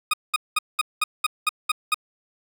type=tone bursts; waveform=20% pulse; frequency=1241 Hz; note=D#6; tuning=5 cents flat; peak=-13 dBFS; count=9; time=0.11-1.944 s; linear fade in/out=5 ms; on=26 ms; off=200 ms; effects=none